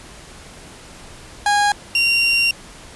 30% pulse tone pair in turn, 821 / 2762 Hz, G#5 / F7, -20 / -20 cents, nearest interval octave + major sixth, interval 2100 cents, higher second, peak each -11 dBFS, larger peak neither, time 1.46-1.72 / 1.95-2.51 s, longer second, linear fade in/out 2 ms, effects pink hiss -40 dBFS RMS until 2.95 s + resampled to 24000 Hz

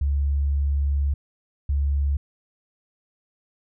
sine tone pair in turn, 70.6 / 70.6 Hz, C#2 / C#2, +32 / +32 cents, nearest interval unison, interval 0 cents, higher neither, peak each -19 / -19 dBFS, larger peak neither, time 0.01-1.14 / 1.69-2.17 s, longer first, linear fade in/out 5 ms, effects none

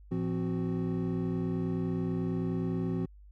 triangle tone cluster, 110.5 / 170.7 / 259.9 / 370.2 Hz, A2 / F3 / C4 / F#4, +8 / -39 / -11 / +1 cents, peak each -35 / -30 / -33 / -35 dBFS, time 0.11-3.06 s, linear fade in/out 10 ms, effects added 50 Hz sine -50 dBFS peak until 3.31 s

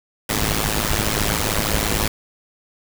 pink noise with amplitude modulation, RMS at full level -17 dBFS, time 0.29-2.08 s, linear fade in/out 5 ms, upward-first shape sine, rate 106 Hz, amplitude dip 90%, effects none

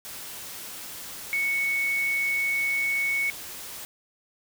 sine tone in noise, 2217 Hz, C#7, in tune, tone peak -23 dBFS, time 1.33-3.3 s, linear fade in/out 0 ms, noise white, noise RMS -39 dBFS, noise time 0.05-3.85 s, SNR +13 dB, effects none

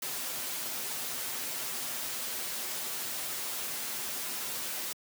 white noise with comb filter, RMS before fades -36 dBFS, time 0.02-4.93 s, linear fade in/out 5 ms, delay 7.9 ms, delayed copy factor +0.5, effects high-pass 150 Hz 12 dB/octave

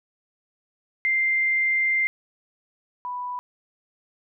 sine tone pair in turn, 2093 / 987.8 Hz, C7 / B5, 0 / 0 cents, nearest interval octave + minor second, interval 1300 cents, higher first, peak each -19 / -28 dBFS, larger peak first, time 1.05-2.07 / 3.05-3.39 s, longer first, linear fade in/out 0 ms, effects none

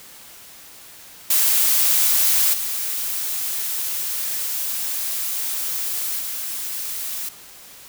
blue noise with level steps, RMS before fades -17 / -25 / -28 dBFS, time 1.3-7.29 s, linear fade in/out 5 ms, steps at 2.53 / 6.19 s, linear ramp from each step 10 ms, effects white hiss -43 dBFS RMS until 7.88 s

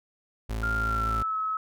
35% pulse tone, 55.1 Hz, A1, 3 cents sharp, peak -27 dBFS, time 0.49-1.23 s, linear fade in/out 10 ms
sine tone with pitch glide, 1396.9 to 1288.4 Hz, F6 to E6, 0 to -40 cents, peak -26 dBFS, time 0.63-1.57 s, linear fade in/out 2 ms, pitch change -140 cents, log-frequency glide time 0.79-1.36 s
effects none

